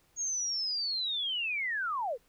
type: linear sweep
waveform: sine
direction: down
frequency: 6645 to 423.6 Hz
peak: -30 dBFS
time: 0.16-2.18 s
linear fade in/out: 50 ms
effects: pink hiss -68 dBFS RMS until 2.28 s